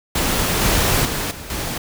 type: noise with level steps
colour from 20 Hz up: pink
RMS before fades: -19 / -17 / -23 / -34 / -25 dBFS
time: 0.15-1.78 s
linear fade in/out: 5 ms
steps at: 0.61 / 1.05 / 1.31 / 1.5 s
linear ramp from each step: 2 ms
effects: none